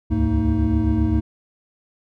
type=tone cluster; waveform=triangle; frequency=69.1 / 76.7 / 105 / 226.1 / 314.4 Hz; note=C#2 / D#2 / G#2 / A3 / D#4; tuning=-5 / -24 / +19 / +47 / +18 cents; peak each=-21 dBFS; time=0.1-1.21 s; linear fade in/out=20 ms; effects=none